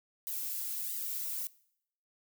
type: noise with flanger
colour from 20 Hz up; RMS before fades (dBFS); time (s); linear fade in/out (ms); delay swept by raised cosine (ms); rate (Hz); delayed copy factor
violet; -37; 0.27-1.47; 0; 1 to 3; 1.5; +0.9
effects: noise-tail reverb RT60 0.7 s tail -21 dB re dry